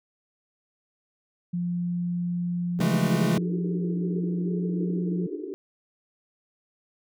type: tone with pitch glide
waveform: sine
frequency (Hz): 175.2 to 177.34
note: F3 to F3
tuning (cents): +6 to +27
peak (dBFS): -25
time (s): 1.53-5.27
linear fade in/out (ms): 10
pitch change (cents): +21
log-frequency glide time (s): 3.92-4.8
type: band-pass noise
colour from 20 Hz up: white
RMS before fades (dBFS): -34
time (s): 2.79-5.54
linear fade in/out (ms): 0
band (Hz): 290 to 430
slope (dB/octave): 96
type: chord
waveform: square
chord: A major seventh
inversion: first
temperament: equal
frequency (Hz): 138.59 / 164.81 / 207.7 / 220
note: C#3 / E3 / G#3 / A3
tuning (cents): 0 / 0 / 0 / 0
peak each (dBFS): -29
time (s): 2.8-3.38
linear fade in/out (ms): 5
effects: none